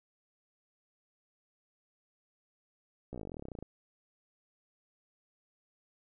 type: slowing click train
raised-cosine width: 2 ms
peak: -29 dBFS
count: 21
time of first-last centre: 3.13-3.626 s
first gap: 15 ms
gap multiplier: 1.05
effects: none